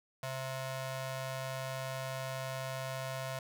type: ring-modulated tone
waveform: sawtooth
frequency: 396.2 Hz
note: G4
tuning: 18 cents sharp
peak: -30 dBFS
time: 0.23-3.39 s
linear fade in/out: 2 ms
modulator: 264 Hz
effects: none